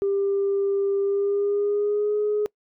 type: tone with pitch glide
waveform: sine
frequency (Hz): 396.8 to 419.2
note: G4 to G#4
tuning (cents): +21 to +16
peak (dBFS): -19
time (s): 0.02-2.46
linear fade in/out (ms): 0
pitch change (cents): +95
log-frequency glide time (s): 1.01-2.16
effects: noise-tail reverb RT60 0.1 s tail -25 dB re dry + tanh soft clip ceiling -16 dBFS